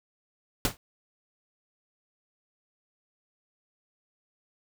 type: noise with exponential decay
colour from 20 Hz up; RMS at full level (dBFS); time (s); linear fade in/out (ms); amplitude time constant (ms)
pink; -22; 0.65-0.77; 1; 26
effects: none